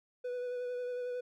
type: tone with vibrato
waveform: triangle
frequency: 493.9 Hz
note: B4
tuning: in tune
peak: -33 dBFS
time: 0.24-1.21 s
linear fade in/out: 10 ms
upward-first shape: sine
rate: 11 Hz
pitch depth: 17 cents each way
effects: none